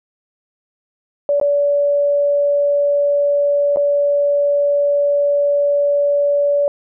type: tone with dropouts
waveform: sine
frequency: 574 Hz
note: D5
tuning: 40 cents flat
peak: -12 dBFS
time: 1.29-6.68 s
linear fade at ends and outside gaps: 1 ms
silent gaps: 1.399-1.413 / 3.761-3.77 s
effects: none